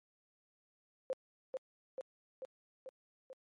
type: tone with echo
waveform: sine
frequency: 523.3 Hz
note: C5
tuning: in tune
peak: -32 dBFS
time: 1.1-1.13 s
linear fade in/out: 0 ms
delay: 440 ms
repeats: 5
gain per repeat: -3 dB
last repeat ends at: 3.33 s
effects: high-pass 300 Hz 12 dB/octave + MP3 48 kbps